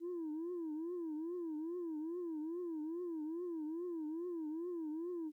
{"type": "tone with vibrato", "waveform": "sine", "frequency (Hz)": 329.6, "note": "E4", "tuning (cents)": 0, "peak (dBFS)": -37, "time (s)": [0, 5.32], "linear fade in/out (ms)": 50, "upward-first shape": "triangle", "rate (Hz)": 2.4, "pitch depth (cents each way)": 170, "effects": ["tanh soft clip ceiling -37 dBFS", "13-bit"]}